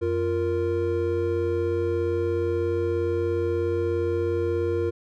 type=tone cluster; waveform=triangle; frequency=90.2 / 348.6 / 465.5 Hz; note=F#2 / F4 / A#4; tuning=-44 / -3 / -2 cents; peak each=-27 / -24 / -24 dBFS; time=0.01-4.91 s; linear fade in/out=20 ms; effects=none